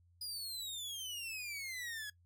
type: exponential sweep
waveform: sawtooth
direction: down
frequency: 4978 to 1661.2 Hz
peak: -38 dBFS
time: 0.21-2.1 s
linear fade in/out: 5 ms
effects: noise-tail reverb RT60 0.1 s tail -19 dB re dry + added 87 Hz sine -65 dBFS peak until 2.25 s